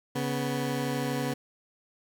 20% pulse tone pair together, 139.54 / 246.9 Hz, C#3 / B3, +12 / 0 cents, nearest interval minor seventh, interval 988 cents, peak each -26 dBFS, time 0.15-1.34 s, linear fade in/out 10 ms, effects none

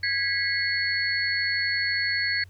sine tone cluster, 1649 / 1963 / 2151 / 4395 Hz, G#6 / B6 / C7 / C#8, -13 / -11 / +47 / -16 cents, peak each -28 / -28 / -31 / -28 dBFS, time 0.03-2.44 s, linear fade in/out 5 ms, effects added 92 Hz sine -46 dBFS peak until 2.49 s + pink hiss -62 dBFS RMS until 2.49 s

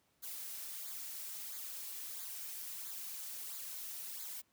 blue noise with flanger, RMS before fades -45 dBFS, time 0.22-4.42 s, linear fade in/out 20 ms, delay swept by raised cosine 0.35 to 4.25 ms, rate 1.5 Hz, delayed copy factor -0.65, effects pink hiss -75 dBFS RMS until 4.52 s + high-pass 80 Hz 12 dB/octave

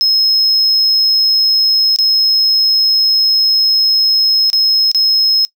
triangle tone with dropouts, 5160 Hz, E8, 38 cents flat, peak -7 dBFS, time 0.01-5.45 s, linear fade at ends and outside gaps 0 ms, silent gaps 1.961-1.987 / 4.501-4.531 / 4.915-4.947 s, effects noise-tail reverb RT60 0.1 s tail -22 dB re dry

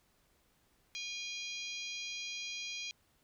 harmonic tone with a mistuned harmonic, 812 Hz, G#5, 39 cents flat, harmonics 3 / 4 / 5 / 6 / 7 / 8, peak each -43 / -45 / -47 / -49 / -50 / -51 dBFS, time 0.95-2.91 s, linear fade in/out 0 ms, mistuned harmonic 7, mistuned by +22 cents, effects pink hiss -72 dBFS RMS until 3.23 s

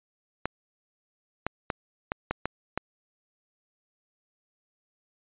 clicks, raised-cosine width 0.5 ms, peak -12 dBFS, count 7, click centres 0.456 / 1.466 / 1.702 / 2.119 / 2.31 / 2.456 / 2.776 s, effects resampled to 8000 Hz

